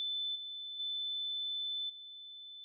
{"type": "tone with level steps", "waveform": "sine", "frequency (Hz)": 3517, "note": "A7", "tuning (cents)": -1, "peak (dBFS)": [-34, -41, -35, -47], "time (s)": [0, 2.64], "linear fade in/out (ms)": 0, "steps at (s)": [0.35, 0.79, 1.89], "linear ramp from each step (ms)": 10, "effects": []}